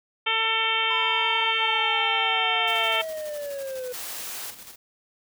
harmonic tone, 447.4 Hz, A4, 29 cents sharp, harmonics 1 / 2 / 3 / 4 / 5 / 6 / 7 / 8, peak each -36 / -30 / -29 / -33 / -28 / -29 / -26 / -36 dBFS, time 0.26-3.02 s, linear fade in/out 10 ms
triangle linear sweep, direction down, 1007 to 493.9 Hz, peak -28 dBFS, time 0.9-3.93 s, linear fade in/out 10 ms
white noise with tremolo, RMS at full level -42 dBFS, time 2.67-4.76 s, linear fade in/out 10 ms, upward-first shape square, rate 12 Hz, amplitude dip 45%
white high-pass noise, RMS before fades -35 dBFS, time 3.93-4.51 s, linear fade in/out 10 ms, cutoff 390 Hz, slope 12 dB/octave
effects none

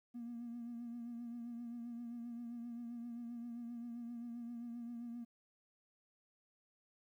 triangle tone with vibrato, 236.6 Hz, A#3, 26 cents sharp, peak -40 dBFS, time 0.14-5.25 s, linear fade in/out 20 ms, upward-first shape triangle, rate 7.6 Hz, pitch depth 45 cents each way, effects tanh soft clip ceiling -40 dBFS + 13-bit

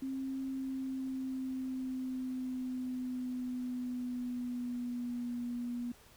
sine tone with pitch glide, 266.4 to 241.5 Hz, C4 to B3, +31 to -39 cents, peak -35 dBFS, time 0.02-5.92 s, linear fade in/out 5 ms, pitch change -170 cents, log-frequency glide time 0.42-5.36 s, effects pink hiss -60 dBFS RMS until 6.16 s

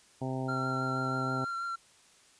harmonic tone, 130.81 Hz, C3, in tune, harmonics 1 / 2 / 3 / 4 / 5 / 6 / 7, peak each -35 / -36 / -41 / -44 / -42 / -42 / -46 dBFS, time 0.21-1.45 s, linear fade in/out 10 ms
triangle tone with vibrato, 1370 Hz, F6, 34 cents flat, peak -31 dBFS, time 0.48-1.76 s, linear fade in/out 10 ms, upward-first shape triangle, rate 6.2 Hz, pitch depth 22 cents each way
effects white hiss -61 dBFS RMS until 2.39 s + resampled to 22050 Hz

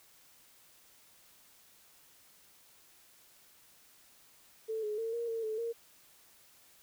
sine tone with pitch steps, 442.4 / 422.6 / 452.4 / 468.6 / 454.4 / 435.8 / 463.7 Hz, A4 / G#4 / A4 / A#4 / A#4 / A4 / A#4, +9 / +30 / +48 / +9 / -44 / -17 / -9 cents, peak -33 dBFS, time 4.68-5.73 s, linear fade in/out 20 ms, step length 150 ms, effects white hiss -62 dBFS RMS until 6.82 s

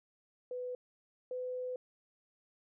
sine tone pair in turn, 498.2 / 503.7 Hz, B4 / B4, +15 / +34 cents, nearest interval unison, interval 19 cents, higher second, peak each -37 / -36 dBFS, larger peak second, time 0.51-0.75 / 1.31-1.76 s, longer second, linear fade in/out 2 ms, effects none

